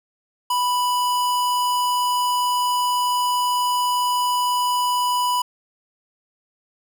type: tone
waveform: square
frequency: 987.8 Hz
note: B5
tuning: in tune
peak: -19 dBFS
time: 0.5-5.42 s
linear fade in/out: 5 ms
effects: 10-bit